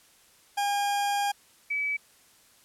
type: tone pair in turn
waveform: 40% pulse / sine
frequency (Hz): 810 / 2291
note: G#5 / D7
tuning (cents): -43 / -44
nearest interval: octave + tritone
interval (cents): 1799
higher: second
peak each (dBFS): -24 / -26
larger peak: first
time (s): 0.57-1.32 / 1.7-1.97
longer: first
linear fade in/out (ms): 10
effects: white hiss -59 dBFS RMS until 2.64 s + low-pass 12000 Hz 12 dB/octave